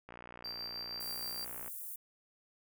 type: click train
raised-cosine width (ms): 0.5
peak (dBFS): -33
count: 96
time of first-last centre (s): 0.09-1.679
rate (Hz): 59.8
type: tone with tremolo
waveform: triangle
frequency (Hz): 4699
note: D8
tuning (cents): 0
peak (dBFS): -38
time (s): 0.44-1.45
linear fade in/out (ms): 10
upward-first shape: square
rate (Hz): 6.4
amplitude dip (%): 25
type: high-pass noise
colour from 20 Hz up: white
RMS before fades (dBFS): -44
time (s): 1-1.96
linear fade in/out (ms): 5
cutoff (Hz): 10000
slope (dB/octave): 24
effects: none